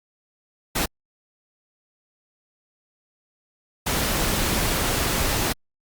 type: noise bursts at uneven times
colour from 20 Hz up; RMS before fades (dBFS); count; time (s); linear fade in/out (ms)
pink; -23; 2; 0.75-0.86 / 3.86-5.53; 10
effects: Opus 48 kbps